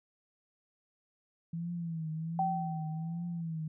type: tone with vibrato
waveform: sine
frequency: 165 Hz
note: E3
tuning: 2 cents sharp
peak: -34 dBFS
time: 1.53-3.68 s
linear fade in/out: 5 ms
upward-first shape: triangle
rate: 1.3 Hz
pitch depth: 97 cents each way
type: tone with exponential decay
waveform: sine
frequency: 770 Hz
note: G5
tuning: 31 cents flat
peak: -26 dBFS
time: 2.39-3.41 s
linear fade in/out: 2 ms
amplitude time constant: 220 ms
effects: none